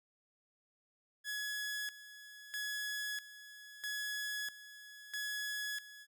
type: tone with tremolo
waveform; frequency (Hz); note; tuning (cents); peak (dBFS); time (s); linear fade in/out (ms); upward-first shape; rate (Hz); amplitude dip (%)
sawtooth; 1688; G#6; +28; -34; 1.24-6.07; 50; square; 0.77; 80
effects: none